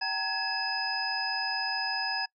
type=tone cluster; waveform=sine; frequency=772 / 917 / 1683 / 2616 / 5020 Hz; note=G5 / A#5 / G#6 / E7 / D#8; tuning=-27 / -29 / +23 / -14 / +15 cents; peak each=-35 / -38 / -33 / -39 / -32 dBFS; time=0.01-2.26 s; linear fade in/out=10 ms; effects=noise-tail reverb RT60 0.1 s tail -23 dB re dry